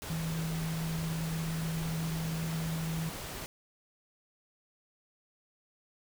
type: tone in noise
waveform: sine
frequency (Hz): 162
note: E3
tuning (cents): -30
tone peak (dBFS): -32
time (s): 0.1-3.09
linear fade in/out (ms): 0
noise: pink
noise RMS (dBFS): -41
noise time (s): 0.02-3.46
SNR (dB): +6
effects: none